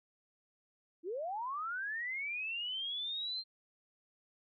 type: linear sweep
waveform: sine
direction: up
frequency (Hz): 310.5 to 4186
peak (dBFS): -36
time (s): 1.03-3.44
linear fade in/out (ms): 50
effects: none